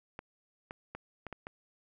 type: clicks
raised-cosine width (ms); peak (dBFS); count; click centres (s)
0.5; -26; 6; 0.191 / 0.709 / 0.95 / 1.267 / 1.327 / 1.469
effects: none